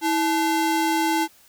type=ring-modulated tone; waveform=square; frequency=596 Hz; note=D5; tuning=25 cents sharp; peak=-17 dBFS; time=0.01-1.28 s; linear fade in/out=50 ms; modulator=271 Hz; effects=white hiss -54 dBFS RMS until 1.48 s